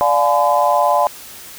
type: chord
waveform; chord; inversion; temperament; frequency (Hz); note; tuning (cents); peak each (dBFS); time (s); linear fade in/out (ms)
sine; D diminished seventh; none; just; 587.3 / 704.8 / 845.8 / 1014.9; D5 / F5 / Ab5 / Cb6; 0 / +16 / +31 / +47; -17; 0.01-1.07; 0
effects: white hiss -36 dBFS RMS until 1.58 s